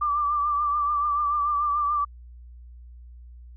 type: tone with vibrato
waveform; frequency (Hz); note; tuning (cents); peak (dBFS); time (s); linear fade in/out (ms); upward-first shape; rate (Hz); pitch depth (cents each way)
sine; 1174.7; D6; 0; -21; 0.01-2.05; 10; triangle; 6.9; 51
effects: added 60 Hz sine -42 dBFS peak until 3.56 s